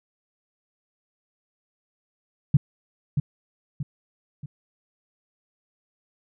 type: tone with echo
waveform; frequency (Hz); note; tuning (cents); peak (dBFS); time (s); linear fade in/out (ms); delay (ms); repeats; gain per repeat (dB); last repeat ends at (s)
sine; 143.1; D3; -45; -11; 2.54-2.57; 5; 630; 3; -7; 4.46
effects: none